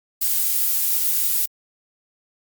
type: noise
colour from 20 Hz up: violet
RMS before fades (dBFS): -20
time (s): 0.21-1.46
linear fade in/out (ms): 10
effects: Opus 48 kbps